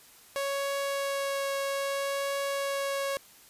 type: tone with vibrato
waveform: sawtooth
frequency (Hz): 554.4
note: C#5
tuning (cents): 0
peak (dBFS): -25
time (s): 0.36-3.17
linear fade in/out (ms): 0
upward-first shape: triangle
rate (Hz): 0.62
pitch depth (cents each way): 9
effects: white hiss -55 dBFS RMS until 3.49 s + resampled to 32000 Hz